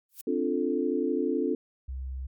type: noise with exponential growth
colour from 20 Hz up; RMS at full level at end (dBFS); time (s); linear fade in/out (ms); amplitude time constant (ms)
violet; -36; 0.09-0.21; 1; 25
type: chord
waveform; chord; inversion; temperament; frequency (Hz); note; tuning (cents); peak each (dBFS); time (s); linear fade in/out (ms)
sine; D minor seventh; third; equal; 261.6 / 293.7 / 349.2 / 440; C4 / D4 / F4 / A4; 0 / 0 / 0 / 0; -30; 0.27-1.55; 5
type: tone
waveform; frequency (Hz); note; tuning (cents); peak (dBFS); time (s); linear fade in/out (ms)
sine; 65.41; C2; 0; -32; 1.88-2.27; 10
effects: MP3 96 kbps